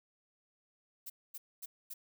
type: noise bursts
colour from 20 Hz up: violet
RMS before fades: -44 dBFS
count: 4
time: 1.06-1.94 s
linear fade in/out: 10 ms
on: 40 ms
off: 240 ms
effects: none